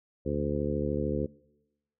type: harmonic tone with a mistuned harmonic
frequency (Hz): 73.42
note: D2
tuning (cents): 0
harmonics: 1 / 2 / 3 / 4 / 5 / 6 / 7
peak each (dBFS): -35 / -35 / -35 / -35 / -35 / -35 / -35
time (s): 0.25-1.27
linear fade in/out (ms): 20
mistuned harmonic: 1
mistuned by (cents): +69
effects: noise-tail reverb RT60 1.0 s tail -24 dB re dry